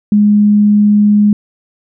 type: tone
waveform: sine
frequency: 207.7 Hz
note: G#3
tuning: in tune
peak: -5 dBFS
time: 0.12-1.33 s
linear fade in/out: 2 ms
effects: none